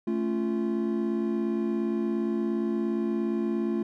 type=chord; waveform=triangle; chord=A augmented; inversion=none; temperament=equal with one note detuned; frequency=220 / 277.2 / 345.8 Hz; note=A3 / C#4 / E#4; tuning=0 / 0 / -17 cents; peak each=-26 / -32 / -27 dBFS; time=0.07-3.83 s; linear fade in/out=5 ms; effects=none

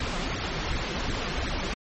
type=noise with flanger; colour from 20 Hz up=pink; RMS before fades=-29 dBFS; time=0-1.74 s; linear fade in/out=5 ms; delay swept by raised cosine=0.5 to 5.8 ms; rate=2.7 Hz; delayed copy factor=+0.65; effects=low-pass 5000 Hz 12 dB/octave + MP3 32 kbps

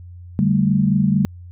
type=chord; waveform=sine; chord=D suspended fourth; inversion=none; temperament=just; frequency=146.83 / 195.78 / 220.2 Hz; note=D3 / G3 / A3; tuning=0 / -2 / +2 cents; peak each=-19 / -16 / -20 dBFS; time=0.39-1.25 s; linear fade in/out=0 ms; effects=added 88 Hz sine -35 dBFS peak until 1.51 s

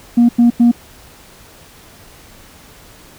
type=tone bursts; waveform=sine; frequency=237.7 Hz; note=A#3; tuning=34 cents sharp; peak=-4 dBFS; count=3; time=0.17-0.716 s; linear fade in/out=10 ms; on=120 ms; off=93 ms; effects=tanh soft clip ceiling -4 dBFS + pink hiss -42 dBFS RMS until 3.18 s

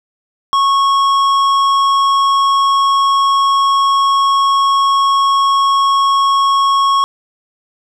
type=tone with tanh clipping; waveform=triangle; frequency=1100 Hz; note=C#6; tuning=14 cents flat; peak=-11 dBFS; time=0.53-7.04 s; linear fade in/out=0 ms; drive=15 dB; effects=none

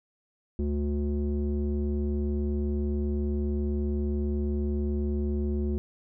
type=tone with low-pass filter; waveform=square; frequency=72.7 Hz; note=D2; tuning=17 cents flat; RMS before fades=-28 dBFS; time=0.59-5.78 s; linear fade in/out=0 ms; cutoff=310 Hz; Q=7.6; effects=none

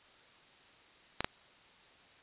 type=clicks; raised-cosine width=0.3 ms; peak=-15 dBFS; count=2; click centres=1.206 / 1.245 s; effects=white hiss -60 dBFS RMS until 2.22 s + resampled to 8000 Hz

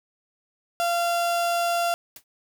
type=tone; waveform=35% pulse; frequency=689 Hz; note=F5; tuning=24 cents flat; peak=-20 dBFS; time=0.8-1.94 s; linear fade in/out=0 ms
type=noise with exponential decay; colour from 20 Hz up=white; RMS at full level=-38 dBFS; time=2.16-2.24 s; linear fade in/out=2 ms; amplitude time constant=17 ms
effects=none

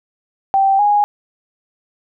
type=tone pair in turn; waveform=sine; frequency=780 / 824.9 Hz; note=G5 / G#5; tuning=-9 / -12 cents; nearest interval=minor second; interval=97 cents; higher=second; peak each=-10 dBFS; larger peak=neither; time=0.54-0.79 / 0.79-1.04 s; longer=neither; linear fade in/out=0 ms; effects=none

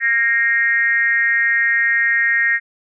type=tone with frequency modulation; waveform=sine; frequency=1865 Hz; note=A#6; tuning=in tune; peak=-13 dBFS; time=0-2.6 s; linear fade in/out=50 ms; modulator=242 Hz; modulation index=0.84; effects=none

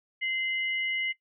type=tone pair together; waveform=sine; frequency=2070 / 2930 Hz; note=C7 / F#7; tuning=-19 / -18 cents; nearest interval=tritone; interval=601 cents; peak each=-28 / -35 dBFS; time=0.21-1.13 s; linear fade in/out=20 ms; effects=noise-tail reverb RT60 0.1 s tail -19 dB re dry

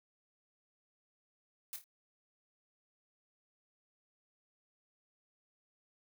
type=noise with echo; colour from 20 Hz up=blue; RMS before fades=-42 dBFS; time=1.73-1.76 s; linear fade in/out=0 ms; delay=27 ms; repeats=3; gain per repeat=-8 dB; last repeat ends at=1.841 s; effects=none

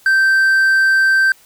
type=tone; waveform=triangle; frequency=1560 Hz; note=G6; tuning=9 cents flat; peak=-8 dBFS; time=0.06-1.32 s; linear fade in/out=2 ms; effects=white hiss -49 dBFS RMS until 1.45 s

